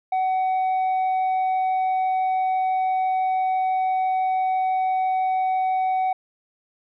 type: tone with tanh clipping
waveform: sine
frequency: 751 Hz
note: F#5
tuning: 26 cents sharp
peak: -20 dBFS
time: 0.12-6.13 s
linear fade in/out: 5 ms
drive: 3 dB
effects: none